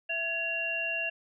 sine tone cluster, 664 / 1682 / 2760 Hz, E5 / G#6 / F7, +12 / +22 / -21 cents, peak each -38 / -37 / -30 dBFS, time 0.09-1.1 s, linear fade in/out 10 ms, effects none

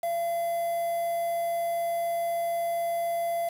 triangle tone with quantisation, 681 Hz, F5, 44 cents flat, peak -24 dBFS, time 0.03-3.49 s, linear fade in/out 5 ms, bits 7, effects none

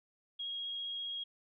sine tone with vibrato, 3282 Hz, G#7, 21 cents flat, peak -37 dBFS, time 0.39-1.24 s, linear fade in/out 10 ms, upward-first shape triangle, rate 15 Hz, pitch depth 13 cents each way, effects none

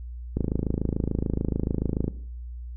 click train, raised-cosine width 3 ms, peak -12 dBFS, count 47, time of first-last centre 0.37-2.08 s, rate 26.9 Hz, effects noise-tail reverb RT60 0.6 s tail -18 dB re dry + added 60 Hz sine -34 dBFS peak until 2.76 s

